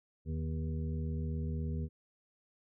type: harmonic tone with a mistuned harmonic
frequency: 79.8 Hz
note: D#2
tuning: 44 cents sharp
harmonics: 1 / 2 / 3 / 5 / 6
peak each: -35 / -38 / -43 / -49 / -52 dBFS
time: 0.25-1.89 s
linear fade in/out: 50 ms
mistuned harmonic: 2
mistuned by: -40 cents
effects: none